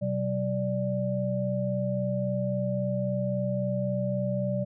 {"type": "tone cluster", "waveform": "sine", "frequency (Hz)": [125.9, 189.6, 587], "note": ["B2", "F#3", "D5"], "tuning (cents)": [34, 43, -1], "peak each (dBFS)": -30, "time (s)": [0.01, 4.65], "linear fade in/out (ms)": 20, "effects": []}